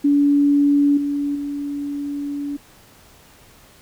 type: tone with level steps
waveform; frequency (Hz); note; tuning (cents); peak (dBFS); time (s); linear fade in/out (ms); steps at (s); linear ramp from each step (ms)
sine; 286.2; D4; -45; -12 / -19 / -23; 0.04-2.57; 10; 0.97 / 1.35; 5
effects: pink hiss -49 dBFS RMS until 3.81 s